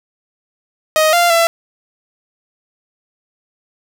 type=tone with pitch steps; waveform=sawtooth; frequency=625 / 694 / 671 Hz; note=D#5 / F5 / E5; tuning=+8 / -11 / +31 cents; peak=-6 dBFS; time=0.96-1.47 s; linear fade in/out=0 ms; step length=170 ms; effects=none